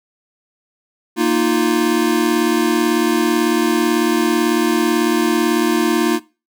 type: chord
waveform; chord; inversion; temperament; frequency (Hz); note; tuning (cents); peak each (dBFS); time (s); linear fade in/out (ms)
square; Bb suspended fourth; none; equal; 233.1 / 311.1 / 349.2; Bb3 / Eb4 / F4; 0 / 0 / 0; -20 / -19 / -18; 1.16-6.2; 50
effects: noise-tail reverb RT60 0.3 s tail -20 dB re dry